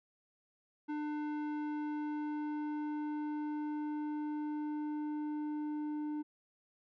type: tone with low-pass filter sweep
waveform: square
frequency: 300 Hz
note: D4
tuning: 37 cents sharp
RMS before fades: -38 dBFS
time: 0.88-6.23 s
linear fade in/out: 20 ms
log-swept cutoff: 1500 to 650 Hz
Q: 0.82
effects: none